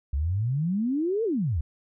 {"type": "exponential two-way sweep", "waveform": "sine", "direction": "up then down", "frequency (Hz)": [65.41, 471.1, 68], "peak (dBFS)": -23, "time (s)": [0.13, 1.61], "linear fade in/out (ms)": 5, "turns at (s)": 1.24, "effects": []}